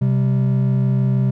triangle tone pair together, 130 / 196.41 Hz, C3 / G3, -11 / +4 cents, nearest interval perfect fifth, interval 715 cents, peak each -13 / -19 dBFS, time 0.01-1.31 s, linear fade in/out 10 ms, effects none

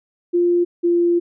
sine tone pair in turn, 349.2 / 345.4 Hz, F4 / F4, 0 / -19 cents, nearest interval unison, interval 19 cents, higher first, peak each -13 dBFS, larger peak neither, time 0.33-0.65 / 0.83-1.2 s, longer second, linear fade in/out 20 ms, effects none

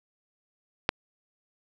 click, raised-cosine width 0.3 ms, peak -5 dBFS, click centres 0.891 s, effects none

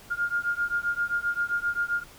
sine beating tone pair, 1409 / 1416.6 Hz, F6 / F6, +15 / +24 cents, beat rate 7.6 Hz, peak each -28 dBFS, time 0.1-2.04 s, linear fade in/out 20 ms, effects pink hiss -50 dBFS RMS until 2.18 s

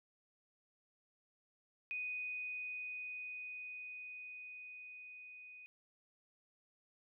sine tone with level ramp, 2489 Hz, D#7, in tune, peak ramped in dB -38 to -52 dBFS, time 1.91-5.66 s, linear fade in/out 0 ms, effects none

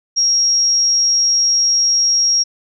sine tone, 5600 Hz, F8, 4 cents sharp, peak -11 dBFS, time 0.16-2.44 s, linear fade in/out 20 ms, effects none

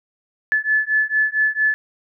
sine beating tone pair, 1728 / 1732.4 Hz, A6 / A6, -32 / -27 cents, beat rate 4.4 Hz, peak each -19 dBFS, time 0.52-1.74 s, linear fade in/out 0 ms, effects none

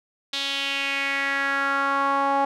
sawtooth tone with band-pass filter sweep, 276.9 Hz, C#4, 2 cents flat, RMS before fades -24 dBFS, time 0.33-2.45 s, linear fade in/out 5 ms, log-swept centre 3700 to 860 Hz, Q 3.5, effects none

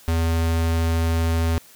square tone, 82.41 Hz, E2, in tune, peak -19 dBFS, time 0.08-1.58 s, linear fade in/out 0 ms, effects white hiss -49 dBFS RMS until 1.75 s

